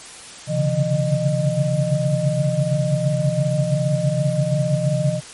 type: tone cluster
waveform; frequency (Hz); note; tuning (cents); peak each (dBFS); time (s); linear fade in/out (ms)
sine; 131 / 139.9 / 146 / 168.7 / 612; C3 / C#3 / D3 / E3 / D#5; +2 / +16 / -10 / +40 / -29; -23; 0.47-5.21; 50
effects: white hiss -38 dBFS RMS until 5.33 s + MP3 48 kbps